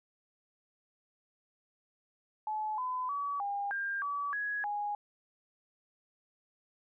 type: tone with pitch steps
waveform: sine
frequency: 859 / 1011 / 1139 / 806 / 1600 / 1145 / 1670 / 826 Hz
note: A5 / B5 / C#6 / G5 / G6 / D6 / G#6 / G#5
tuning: -42 / +40 / +47 / +48 / +35 / -44 / +9 / -10 cents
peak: -32 dBFS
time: 2.47-4.95 s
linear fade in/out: 2 ms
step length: 310 ms
effects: none